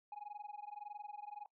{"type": "tone with amplitude modulation", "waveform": "sine", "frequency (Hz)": 830, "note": "G#5", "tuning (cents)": -1, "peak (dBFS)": -40, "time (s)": [0.12, 1.46], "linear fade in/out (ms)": 2, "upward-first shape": "sine", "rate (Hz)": 21.7, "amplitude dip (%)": 95, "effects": ["noise-tail reverb RT60 0.1 s tail -23 dB re dry", "tanh soft clip ceiling -42 dBFS"]}